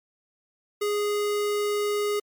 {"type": "tone", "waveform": "square", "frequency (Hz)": 414, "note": "G#4", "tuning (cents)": -5, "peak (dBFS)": -24, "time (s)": [0.81, 2.2], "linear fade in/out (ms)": 10, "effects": ["MP3 96 kbps"]}